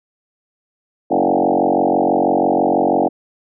sine tone with frequency modulation, 523.3 Hz, C5, in tune, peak -12 dBFS, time 1.1-3.09 s, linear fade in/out 20 ms, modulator 46.1 Hz, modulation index 6.1, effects none

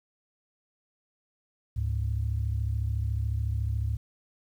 sine tone pair together, 72.06 / 106 Hz, D2 / G#2, -32 / +36 cents, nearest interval perfect fifth, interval 668 cents, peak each -28 dBFS, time 1.76-3.97 s, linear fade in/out 10 ms, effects tanh soft clip ceiling -19 dBFS + 10-bit

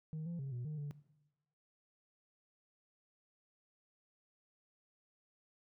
sine tone with pitch steps, 156.4 / 170.8 / 136 / 122 / 152.8 / 144.9 Hz, D#3 / F3 / C#3 / B2 / D#3 / D3, +9 / -38 / -33 / -21 / -31 / -23 cents, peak -37 dBFS, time 0.13-0.91 s, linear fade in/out 0 ms, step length 130 ms, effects noise-tail reverb RT60 1.0 s tail -19 dB re dry + tanh soft clip ceiling -38 dBFS

